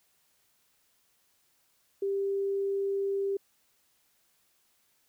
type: tone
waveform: sine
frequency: 394.7 Hz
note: G4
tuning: 12 cents sharp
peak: -27 dBFS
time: 2.02-3.37 s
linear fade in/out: 5 ms
effects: white hiss -70 dBFS RMS until 5.08 s